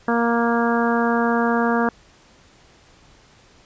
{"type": "harmonic tone", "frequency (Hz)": 234.1, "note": "A#3", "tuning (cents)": 8, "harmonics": [1, 2, 3, 4, 5, 6, 7], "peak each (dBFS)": [-20, -23, -25, -26, -27, -28, -28], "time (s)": [0.08, 1.89], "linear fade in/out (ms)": 2, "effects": ["pink hiss -52 dBFS RMS until 3.65 s", "resampled to 16000 Hz"]}